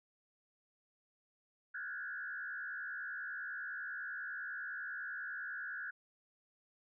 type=tone with frequency modulation; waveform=sine; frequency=1563 Hz; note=G6; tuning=6 cents flat; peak=-40 dBFS; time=1.74-5.91 s; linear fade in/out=10 ms; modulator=70 Hz; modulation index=1.9; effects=none